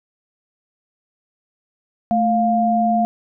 sine tone pair together, 220 / 701.7 Hz, A3 / F5, 0 / +8 cents, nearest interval octave + minor sixth, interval 2008 cents, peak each -18 / -16 dBFS, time 2.11-3.05 s, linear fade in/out 0 ms, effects none

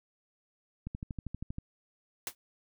click train, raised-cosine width 5 ms, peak -25 dBFS, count 10, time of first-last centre 0.87-1.584 s, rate 12.6 Hz
white noise with exponential decay, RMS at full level -32 dBFS, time 2.27-2.35 s, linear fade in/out 1 ms, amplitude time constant 16 ms
effects none

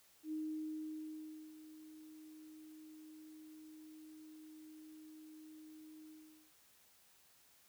sine tone with ADSR envelope, 311.1 Hz, D#4, in tune, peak -38 dBFS, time 0.23-6.52 s, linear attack 90 ms, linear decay 1200 ms, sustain -15 dB, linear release 430 ms, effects white hiss -68 dBFS RMS until 7.68 s

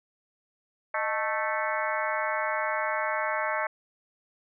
harmonic tone with a mistuned harmonic, 220 Hz, A3, in tune, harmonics 3 / 4 / 5 / 6 / 7 / 8 / 9 / 10, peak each -32 / -33 / -34 / -35 / -35 / -36 / -37 / -37 dBFS, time 0.94-3.67 s, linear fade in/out 5 ms, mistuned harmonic 3, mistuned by -110 cents, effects none

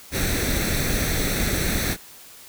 pink noise with comb filter, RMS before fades -23 dBFS, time 0.11-1.97 s, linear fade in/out 50 ms, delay 0.5 ms, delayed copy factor +0.65, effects white hiss -45 dBFS RMS until 2.48 s

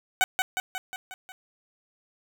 15% pulse tone with echo, 750 Hz, F#5, 23 cents sharp, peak -12 dBFS, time 0.21-0.24 s, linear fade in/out 0 ms, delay 180 ms, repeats 6, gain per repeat -4 dB, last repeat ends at 1.32 s, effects none

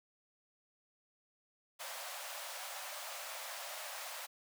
pink high-pass noise, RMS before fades -45 dBFS, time 1.79-4.27 s, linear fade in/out 20 ms, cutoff 540 Hz, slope 96 dB/octave, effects none

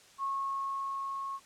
sine tone with level ramp, 1093 Hz, C#6, 25 cents flat, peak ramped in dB -30 to -35 dBFS, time 0.18-1.4 s, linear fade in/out 50 ms, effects white hiss -58 dBFS RMS until 1.45 s + low-pass 8000 Hz 12 dB/octave

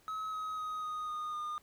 triangle tone with pitch steps, 1282 / 1268.7 / 1255.6 / 1242.6 / 1229.8 / 1217.1 Hz, E6 / D#6 / D#6 / D#6 / D#6 / D#6, -49 / +33 / +15 / -3 / -21 / -39 cents, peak -34 dBFS, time 0.08-1.58 s, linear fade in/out 0 ms, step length 250 ms, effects pink hiss -66 dBFS RMS until 1.62 s

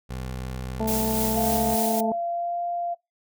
20% pulse tone with pitch glide, 63.8 to 68.38 Hz, C2 to C#2, -43 to -23 cents, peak -26 dBFS, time 0.09-1.76 s, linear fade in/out 20 ms, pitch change +120 cents, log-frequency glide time 1.38-1.49 s
harmonic tone, 220 Hz, A3, in tune, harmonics 1 / 2 / 3 / 4, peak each -26 / -29 / -31 / -32 dBFS, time 0.8-2.12 s, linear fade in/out 2 ms
blue noise with tremolo, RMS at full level -28 dBFS, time 0.87-2.01 s, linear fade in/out 10 ms, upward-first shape sine, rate 3.5 Hz, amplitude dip 35%
sine tone with vibrato, 691 Hz, F5, 19 cents flat, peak -25 dBFS, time 1.35-2.95 s, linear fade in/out 20 ms, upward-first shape sine, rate 0.94 Hz, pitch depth 12 cents each way
effects noise-tail reverb RT60 0.2 s tail -23 dB re dry

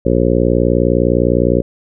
harmonic tone, 59.9 Hz, A#1, 48 cents sharp, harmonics 1 / 2 / 3 / 4 / 5 / 6 / 7 / 8 / 9, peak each -19 / -19 / -19 / -19 / -19 / -19 / -19 / -19 / -19 dBFS, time 0.05-1.62 s, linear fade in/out 10 ms, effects none

